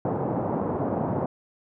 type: band-pass noise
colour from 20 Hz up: pink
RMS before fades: -27 dBFS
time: 0.05-1.26 s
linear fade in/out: 2 ms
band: 120 to 900 Hz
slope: 24 dB/octave
effects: none